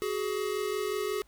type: tone pair together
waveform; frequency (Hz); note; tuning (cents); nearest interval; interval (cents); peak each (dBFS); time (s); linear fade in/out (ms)
square; 375.6 / 421.1; F#4 / G#4; +26 / +24; major second; 198; -34 / -32; 0.02-1.22; 0
effects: added 50 Hz sine -61 dBFS peak until 1.27 s + pink hiss -65 dBFS RMS until 1.27 s